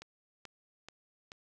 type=click train; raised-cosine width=0.2 ms; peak=-29 dBFS; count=4; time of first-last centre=0.02-1.319 s; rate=2.31 Hz; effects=none